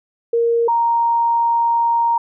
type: tone pair in turn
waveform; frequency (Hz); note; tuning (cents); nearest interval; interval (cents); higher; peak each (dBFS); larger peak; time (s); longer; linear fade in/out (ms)
sine; 466.2 / 932.4; A#4 / A#5; 0 / 0; octave; 1200; second; -13; neither; 0.33-0.68 / 0.68-2.18; second; 5
effects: none